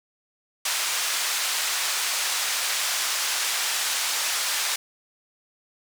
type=band-pass noise; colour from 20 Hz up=white; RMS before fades=-26 dBFS; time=0.65-4.76 s; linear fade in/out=5 ms; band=900 to 7700 Hz; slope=12 dB/octave; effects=none